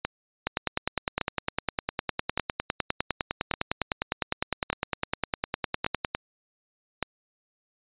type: two click trains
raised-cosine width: 0.3 ms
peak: -9 / -10 dBFS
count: 57 / 7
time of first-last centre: 0.47-6.15 / 0.05-7.027 s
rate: 9.86 / 0.86 Hz
effects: resampled to 8000 Hz